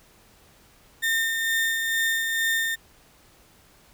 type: tone with tremolo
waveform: 35% pulse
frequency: 1817 Hz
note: A#6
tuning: 45 cents flat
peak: -19 dBFS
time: 1.02-2.76 s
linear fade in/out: 20 ms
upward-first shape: sine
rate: 2.2 Hz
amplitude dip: 35%
effects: pink hiss -56 dBFS RMS until 3.93 s